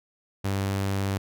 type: tone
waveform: sawtooth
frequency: 98 Hz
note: G2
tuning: in tune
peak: -21 dBFS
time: 0.44-1.18 s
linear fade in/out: 10 ms
effects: none